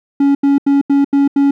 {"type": "tone bursts", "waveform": "triangle", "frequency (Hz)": 280, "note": "C#4", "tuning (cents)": 18, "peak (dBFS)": -6, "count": 6, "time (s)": [0.2, 1.51], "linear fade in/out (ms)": 5, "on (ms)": 150, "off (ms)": 82, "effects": []}